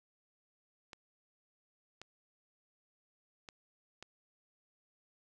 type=clicks; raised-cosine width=0.2 ms; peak=-30 dBFS; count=4; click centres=0.932 / 2.016 / 3.488 / 4.026 s; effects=none